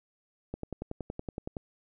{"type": "click train", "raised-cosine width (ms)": 2, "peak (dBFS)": -22, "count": 12, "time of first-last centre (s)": [0.54, 1.568], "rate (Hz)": 10.7, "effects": []}